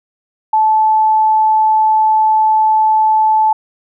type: tone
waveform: sine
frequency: 870 Hz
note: A5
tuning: 20 cents flat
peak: -8 dBFS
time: 0.53-3.53 s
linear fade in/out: 5 ms
effects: none